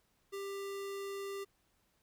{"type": "tone", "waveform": "square", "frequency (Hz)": 395.7, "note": "G4", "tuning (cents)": 16, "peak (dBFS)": -40, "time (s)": [0.32, 1.45], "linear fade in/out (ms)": 20, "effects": ["pink hiss -75 dBFS RMS until 2.02 s"]}